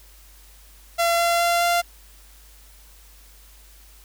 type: tone with pitch steps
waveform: sawtooth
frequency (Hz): 681 / 684.9 / 688.9 / 692.9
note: F5 / F5 / F5 / F5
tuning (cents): -44 / -34 / -24 / -14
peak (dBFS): -14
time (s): 0.98-1.82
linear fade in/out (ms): 20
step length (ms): 210
effects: added 50 Hz sine -48 dBFS peak until 4.04 s + white hiss -52 dBFS RMS until 4.04 s